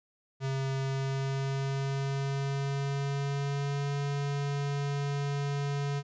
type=tone with pitch glide; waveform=square; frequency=134.8 to 141.83 Hz; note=C#3 to C#3; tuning=-48 to +40 cents; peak=-30 dBFS; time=0.4-6.03 s; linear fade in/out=50 ms; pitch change=+88 cents; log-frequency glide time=0.84-3.95 s; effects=resampled to 16000 Hz